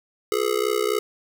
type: tone with amplitude modulation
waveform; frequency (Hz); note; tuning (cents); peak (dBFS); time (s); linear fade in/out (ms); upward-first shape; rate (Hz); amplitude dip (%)
square; 421.8; G#4; +27; -17; 0.32-0.99; 0; sine; 63.7; 100
effects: none